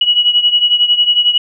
sine beating tone pair, 2920 / 2931 Hz, F#7 / F#7, -24 / -17 cents, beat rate 11 Hz, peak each -10 / -14 dBFS, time 0.01-1.38 s, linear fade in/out 5 ms, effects none

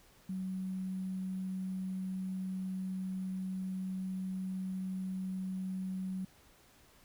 sine tone with sample-and-hold, 187.7 Hz, F#3, 25 cents sharp, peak -35 dBFS, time 0.29-6.25 s, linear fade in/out 5 ms, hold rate 11025 Hz, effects pink hiss -63 dBFS RMS until 7.04 s

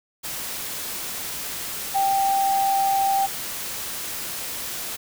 sine tone in noise, 784 Hz, G5, in tune, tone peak -18 dBFS, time 1.94-3.27 s, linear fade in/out 20 ms, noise white, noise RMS -31 dBFS, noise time 0.23-4.97 s, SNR +10 dB, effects none

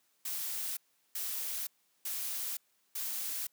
blue noise bursts, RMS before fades -37 dBFS, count 4, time 0.25-3.47 s, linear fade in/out 5 ms, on 520 ms, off 380 ms, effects white hiss -73 dBFS RMS until 3.52 s + high-pass 150 Hz 12 dB/octave

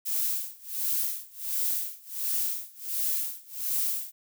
violet noise with tremolo, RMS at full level -27 dBFS, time 0.05-4.12 s, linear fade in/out 20 ms, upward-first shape sine, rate 1.4 Hz, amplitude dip 95%, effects none

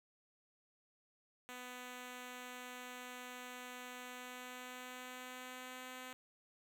5% pulse tone with pitch glide, 249.2 to 254.9 Hz, B3 to C4, +16 to -45 cents, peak -36 dBFS, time 1.49-6.13 s, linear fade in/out 0 ms, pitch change +39 cents, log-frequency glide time 4.09-5.88 s, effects none

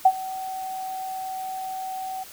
sine tone with ADSR envelope, 757 Hz, F#5, 39 cents sharp, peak -9 dBFS, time 0.05-2.24 s, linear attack 7 ms, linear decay 57 ms, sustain -20 dB, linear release 14 ms, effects white hiss -44 dBFS RMS until 2.32 s

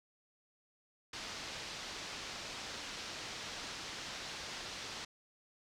white low-pass noise, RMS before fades -45 dBFS, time 1.13-5.05 s, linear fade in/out 5 ms, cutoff 5700 Hz, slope 24 dB/octave, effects none

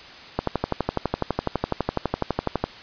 click train, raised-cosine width 1 ms, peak -7 dBFS, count 28, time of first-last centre 0.39-2.64 s, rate 12 Hz, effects white hiss -42 dBFS RMS until 2.82 s + resampled to 11025 Hz

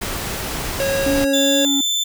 pink noise, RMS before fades -25 dBFS, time 0.01-1.25 s, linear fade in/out 10 ms
square tone with pitch glide, 547 to 551.1 Hz, C#5 to C#5, -23 to -10 cents, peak -19 dBFS, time 0.8-1.65 s, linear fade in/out 0 ms, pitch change +13 cents, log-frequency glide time 1.19-1.44 s
triangle tone with vibrato, 278.7 Hz, C#4, 9 cents sharp, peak -16 dBFS, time 1.06-1.81 s, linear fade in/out 5 ms, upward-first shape triangle, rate 2.3 Hz, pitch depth 24 cents each way
30% pulse tone, 3535 Hz, A7, 7 cents sharp, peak -15 dBFS, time 1.33-2.04 s, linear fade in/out 10 ms
effects none

